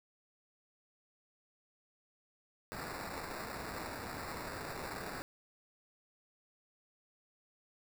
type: noise with sample-and-hold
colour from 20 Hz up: white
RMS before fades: -43 dBFS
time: 2.72-5.22 s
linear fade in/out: 0 ms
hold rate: 3150 Hz
effects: none